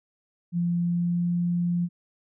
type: tone with pitch glide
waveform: sine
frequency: 172.9 to 174.1 Hz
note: F3 to F3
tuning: -17 to -5 cents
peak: -22 dBFS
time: 0.52-1.89 s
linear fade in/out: 50 ms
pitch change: +12 cents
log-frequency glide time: 0.77-1.29 s
effects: none